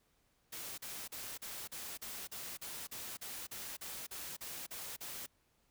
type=noise bursts; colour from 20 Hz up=white; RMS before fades=-45 dBFS; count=16; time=0.52-5.265 s; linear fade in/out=10 ms; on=260 ms; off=39 ms; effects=pink hiss -75 dBFS RMS until 5.7 s